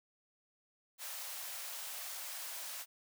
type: high-pass noise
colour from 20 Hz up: white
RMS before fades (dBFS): -44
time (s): 0.98-2.86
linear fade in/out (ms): 50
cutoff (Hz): 540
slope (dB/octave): 48
effects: none